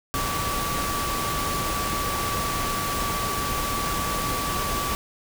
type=tone in noise; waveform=sine; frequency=1150 Hz; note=D6; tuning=37 cents flat; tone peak=-28 dBFS; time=0.14-4.95 s; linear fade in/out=0 ms; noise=pink; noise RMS=-28 dBFS; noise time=0.14-4.95 s; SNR=-3 dB; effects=none